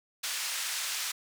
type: band-pass noise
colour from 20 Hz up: white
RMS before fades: -34 dBFS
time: 0.23-1.12 s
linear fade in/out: 10 ms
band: 1300 to 7900 Hz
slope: 12 dB/octave
effects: none